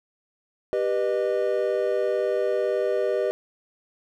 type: chord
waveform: triangle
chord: G augmented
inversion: none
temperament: just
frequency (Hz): 392 / 490 / 612.5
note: G4 / B4 / D#5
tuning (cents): 0 / -14 / -27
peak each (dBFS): -24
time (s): 0.73-3.31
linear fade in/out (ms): 0
effects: none